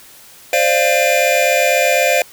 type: tone cluster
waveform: square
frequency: 526 / 594 / 690 / 2410 Hz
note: C5 / D5 / F5 / D7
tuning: +9 / +20 / -21 / +44 cents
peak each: -18 dBFS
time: 0.53-2.22 s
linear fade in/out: 2 ms
effects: white hiss -42 dBFS RMS until 2.32 s